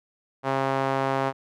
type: tone with band-pass filter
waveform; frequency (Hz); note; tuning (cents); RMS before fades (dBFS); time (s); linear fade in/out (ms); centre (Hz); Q
sawtooth; 134.8; C#3; -48; -25; 0.43-1.33; 50; 860; 1.2
effects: none